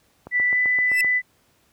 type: click train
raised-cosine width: 1 ms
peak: -22 dBFS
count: 7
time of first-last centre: 0.27-1.046 s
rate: 7.73 Hz
type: tone with pitch glide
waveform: sine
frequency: 1975.5 to 1995 Hz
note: B6 to B6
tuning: 0 to +17 cents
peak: -17 dBFS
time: 0.31-1.22 s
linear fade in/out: 50 ms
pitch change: +17 cents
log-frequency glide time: 0.47-0.59 s
type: tone with exponential growth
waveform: sawtooth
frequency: 2637 Hz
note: E7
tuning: in tune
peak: -17 dBFS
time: 0.87-1.01 s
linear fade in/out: 2 ms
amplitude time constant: 30 ms
effects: pink hiss -62 dBFS RMS until 1.72 s + high-pass 60 Hz 12 dB/octave